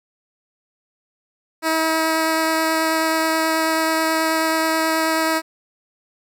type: tone with vibrato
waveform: 10% pulse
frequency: 320.8 Hz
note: E4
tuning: 47 cents flat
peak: -9 dBFS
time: 1.62-5.42 s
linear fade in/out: 50 ms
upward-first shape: sine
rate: 9.3 Hz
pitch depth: 8 cents each way
effects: none